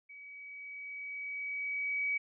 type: tone with level ramp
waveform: sine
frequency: 2272 Hz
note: C#7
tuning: 42 cents sharp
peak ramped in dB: -48 to -29 dBFS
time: 0.09-2.18 s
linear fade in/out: 10 ms
effects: none